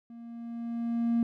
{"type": "tone with level ramp", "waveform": "triangle", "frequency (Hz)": 233.4, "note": "A#3", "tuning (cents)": 2, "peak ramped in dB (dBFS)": [-42, -19], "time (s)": [0.1, 1.23], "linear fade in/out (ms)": 2, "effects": ["tanh soft clip ceiling -18 dBFS"]}